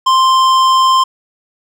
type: tone with hard clipping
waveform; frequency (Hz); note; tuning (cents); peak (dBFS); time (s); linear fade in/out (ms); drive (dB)
sine; 1046.5; C6; 0; -9; 0.06-1.04; 10; 12
effects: none